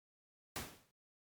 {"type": "noise with exponential decay", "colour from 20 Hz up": "pink", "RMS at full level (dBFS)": -38, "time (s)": [0.56, 0.91], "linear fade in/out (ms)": 0, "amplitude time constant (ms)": 74, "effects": ["high-pass 80 Hz 12 dB/octave", "Opus 48 kbps"]}